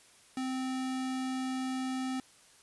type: tone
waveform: square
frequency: 259.8 Hz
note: C4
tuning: 12 cents flat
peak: -33 dBFS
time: 0.37-2.2 s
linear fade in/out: 2 ms
effects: white hiss -60 dBFS RMS until 2.62 s + resampled to 24000 Hz